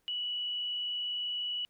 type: tone with frequency modulation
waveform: sine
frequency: 2943 Hz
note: F#7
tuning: 10 cents flat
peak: -32 dBFS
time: 0.08-1.65 s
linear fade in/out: 0 ms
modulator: 39.8 Hz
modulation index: 0.9
effects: pink hiss -75 dBFS RMS until 1.69 s